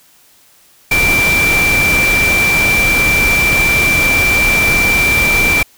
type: tone in noise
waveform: sine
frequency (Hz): 2349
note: D7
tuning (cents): 0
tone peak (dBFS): -10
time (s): 0.91-5.63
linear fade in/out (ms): 5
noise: pink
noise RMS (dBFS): -17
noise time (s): 0.91-5.63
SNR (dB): +4
effects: white hiss -48 dBFS RMS until 5.77 s